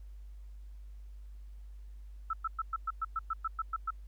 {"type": "tone bursts", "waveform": "sine", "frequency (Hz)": 1318.5, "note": "E6", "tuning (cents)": 0, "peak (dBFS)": -30, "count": 12, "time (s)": [2.3, 3.906], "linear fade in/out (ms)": 5, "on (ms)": 33, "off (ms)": 110, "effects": ["added 50 Hz sine -45 dBFS peak until 4.07 s", "pink hiss -73 dBFS RMS until 4.07 s"]}